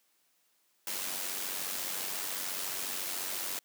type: noise with amplitude modulation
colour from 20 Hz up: white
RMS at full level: -34 dBFS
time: 0.87-3.59 s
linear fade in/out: 2 ms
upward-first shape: sine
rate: 94.2 Hz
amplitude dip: 50%
effects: white hiss -72 dBFS RMS until 3.64 s + high-pass 200 Hz 12 dB/octave